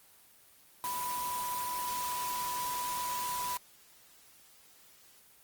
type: tone in noise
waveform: sine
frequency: 987.8 Hz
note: B5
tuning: in tune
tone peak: -34 dBFS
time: 0.84-3.57 s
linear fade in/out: 0 ms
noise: white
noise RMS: -39 dBFS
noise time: 0.84-3.57 s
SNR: +2 dB
effects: white hiss -60 dBFS RMS until 5.43 s + Opus 24 kbps